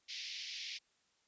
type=band-pass noise; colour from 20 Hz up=white; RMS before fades=-45 dBFS; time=0.08-0.79 s; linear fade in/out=20 ms; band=2100 to 5500 Hz; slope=48 dB/octave; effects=white hiss -75 dBFS RMS until 1.27 s + resampled to 16000 Hz